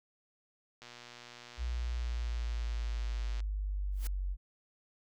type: click train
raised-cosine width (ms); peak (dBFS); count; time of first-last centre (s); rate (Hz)
0.2; -32; 311; 0.82-3.403; 120
type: exponential sweep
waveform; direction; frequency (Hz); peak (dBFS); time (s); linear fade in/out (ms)
sine; down; 61 to 46.25; -32; 1.57-4.37; 50
type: noise with exponential growth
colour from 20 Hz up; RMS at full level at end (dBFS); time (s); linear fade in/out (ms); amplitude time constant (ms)
white; -41; 3.92-4.07; 1; 31
effects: none